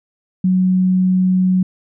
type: tone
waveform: sine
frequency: 185 Hz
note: F#3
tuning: in tune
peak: -11 dBFS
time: 0.44-1.63 s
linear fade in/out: 5 ms
effects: none